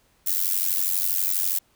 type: noise with amplitude modulation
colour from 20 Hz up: violet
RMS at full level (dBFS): -20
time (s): 0.26-1.59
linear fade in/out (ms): 10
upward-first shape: sine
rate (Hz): 92.3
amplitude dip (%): 90
effects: pink hiss -63 dBFS RMS until 1.75 s